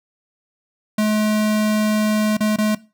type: tone with dropouts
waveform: square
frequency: 213.5 Hz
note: G#3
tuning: 48 cents sharp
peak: -16 dBFS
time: 0.98-2.75 s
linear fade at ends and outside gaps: 5 ms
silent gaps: 2.37-2.405 / 2.562-2.584 s
effects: noise-tail reverb RT60 0.3 s tail -19 dB re dry